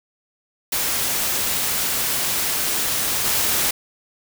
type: noise with level steps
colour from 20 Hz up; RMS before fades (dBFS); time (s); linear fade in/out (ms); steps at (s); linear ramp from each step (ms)
white; -22 / -20; 0.72-3.71; 5; 3.25; 2
effects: none